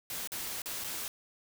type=noise with dropouts; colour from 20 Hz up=white; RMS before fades=-38 dBFS; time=0.1-1.08 s; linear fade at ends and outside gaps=1 ms; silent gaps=0.274-0.319 / 0.619-0.658 / 0.84-0.844 s; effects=none